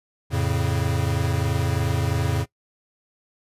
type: chord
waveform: square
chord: F augmented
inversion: none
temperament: equal with one note detuned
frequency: 86.95 / 110 / 138.59 Hz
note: F2 / A2 / C#3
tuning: -7 / 0 / 0 cents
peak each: -26 dBFS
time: 0.3-2.46 s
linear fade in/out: 50 ms
effects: noise-tail reverb RT60 0.1 s tail -20 dB re dry + resampled to 32000 Hz